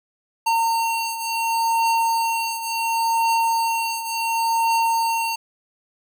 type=beating tone pair; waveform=square; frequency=913 / 913.7 Hz; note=A#5 / A#5; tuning=-36 / -35 cents; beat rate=0.7 Hz; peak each=-21 / -26 dBFS; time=0.46-5.36 s; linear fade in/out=10 ms; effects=none